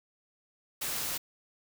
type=noise; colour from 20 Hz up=white; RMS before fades=-34 dBFS; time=0.81-1.18 s; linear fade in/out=10 ms; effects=none